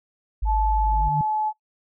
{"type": "tone", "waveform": "sine", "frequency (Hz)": 51.6, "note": "G#1", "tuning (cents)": -10, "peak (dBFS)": -20, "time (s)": [0.42, 1.09], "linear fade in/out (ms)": 10}
{"type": "tone with pitch glide", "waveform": "sine", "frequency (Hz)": [868, 859], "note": ["A5", "A5"], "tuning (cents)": [-24, -42], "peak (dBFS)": -21, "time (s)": [0.45, 1.53], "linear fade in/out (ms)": 50, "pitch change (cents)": -18, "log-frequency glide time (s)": [0.63, 1.37]}
{"type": "tone with exponential growth", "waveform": "sine", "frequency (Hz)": 150, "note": "D3", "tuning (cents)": 37, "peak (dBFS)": -19, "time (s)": [0.7, 1.21], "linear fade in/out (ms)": 0, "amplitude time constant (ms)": 110}
{"effects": ["noise-tail reverb RT60 0.1 s tail -20 dB re dry"]}